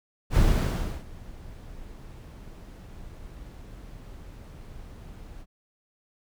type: noise with ADSR envelope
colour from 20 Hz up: brown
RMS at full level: -19 dBFS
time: 0.3-5.46 s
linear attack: 71 ms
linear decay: 660 ms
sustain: -24 dB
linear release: 49 ms
effects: none